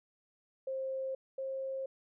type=tone pair in turn; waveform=sine; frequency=530 / 533.7 Hz; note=C5 / C5; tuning=+22 / +34 cents; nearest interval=unison; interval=12 cents; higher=second; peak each=-34 / -35 dBFS; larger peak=first; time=0.67-1.15 / 1.38-1.86 s; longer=neither; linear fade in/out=5 ms; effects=none